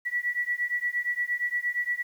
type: beating tone pair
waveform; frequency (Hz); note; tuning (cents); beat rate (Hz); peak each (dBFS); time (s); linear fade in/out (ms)
sine; 1942 / 1950.6; B6 / B6; -30 / -22; 8.6; -29; 0.05-2.03; 20
effects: 9-bit